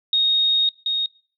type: tone pair in turn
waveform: sine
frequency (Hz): 3729 / 3729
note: A#7 / A#7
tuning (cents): 0 / 0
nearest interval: unison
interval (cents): 0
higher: neither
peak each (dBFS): -15 / -19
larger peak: first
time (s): 0.13-0.69 / 0.86-1.06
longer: first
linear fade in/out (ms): 2
effects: noise-tail reverb RT60 0.5 s tail -26 dB re dry